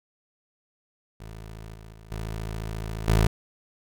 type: tone with level steps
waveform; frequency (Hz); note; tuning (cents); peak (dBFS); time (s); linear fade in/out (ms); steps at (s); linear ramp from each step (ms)
20% pulse; 54.3; A1; -22; -34 / -38 / -41 / -26 / -13; 1.2-3.27; 5; 1.74 / 1.93 / 2.11 / 3.08; 2
effects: none